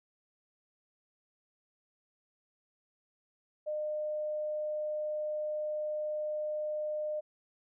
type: tone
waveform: sine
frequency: 607 Hz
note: D#5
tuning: 43 cents flat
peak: -32 dBFS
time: 3.66-7.21 s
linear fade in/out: 20 ms
effects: none